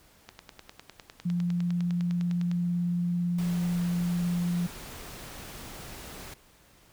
click train, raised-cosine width 0.2 ms, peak -25 dBFS, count 23, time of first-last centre 0.29-2.514 s, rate 9.89 Hz
sine tone with vibrato, 174.61 Hz, F3, in tune, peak -25 dBFS, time 1.25-4.67 s, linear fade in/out 10 ms, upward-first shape sine, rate 18 Hz, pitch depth 9 cents each way
pink noise, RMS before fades -43 dBFS, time 3.38-6.34 s, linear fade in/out 5 ms
effects pink hiss -59 dBFS RMS until 6.92 s

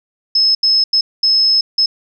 sine tone bursts at uneven times, 5190 Hz, E8, 28 cents flat, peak -9 dBFS, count 5, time 0.35-0.55 / 0.63-0.84 / 0.93-1.01 / 1.23-1.61 / 1.78-1.86 s, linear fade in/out 5 ms, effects none

